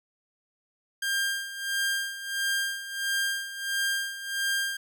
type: tone with tremolo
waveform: sawtooth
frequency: 1599 Hz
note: G6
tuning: 34 cents sharp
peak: -21 dBFS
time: 1.02-4.77 s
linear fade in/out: 5 ms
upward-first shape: sine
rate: 1.5 Hz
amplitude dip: 75%
effects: none